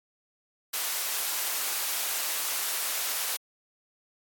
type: high-pass noise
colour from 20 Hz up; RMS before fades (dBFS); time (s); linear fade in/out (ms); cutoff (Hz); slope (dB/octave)
white; -30; 0.73-3.37; 10; 610; 12
effects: AAC 64 kbps